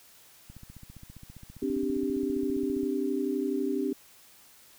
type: click train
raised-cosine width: 5 ms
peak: -34 dBFS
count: 36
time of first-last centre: 0.5-2.833 s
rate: 15 Hz
type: chord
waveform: sine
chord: C suspended second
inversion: none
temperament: equal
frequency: 261.6 / 293.7 / 392 Hz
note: C4 / D4 / G4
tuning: 0 / 0 / 0 cents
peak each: -31 dBFS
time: 1.62-3.93 s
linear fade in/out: 5 ms
effects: white hiss -56 dBFS RMS until 4.78 s